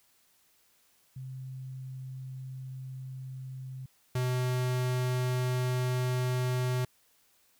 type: tone pair in turn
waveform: sine / square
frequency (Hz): 130.81 / 126.15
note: C3 / B2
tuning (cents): 0 / +37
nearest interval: minor second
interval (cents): 63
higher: first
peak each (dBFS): -38 / -28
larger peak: second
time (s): 1.16-3.86 / 4.15-6.85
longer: neither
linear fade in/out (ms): 5
effects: white hiss -67 dBFS RMS until 7.59 s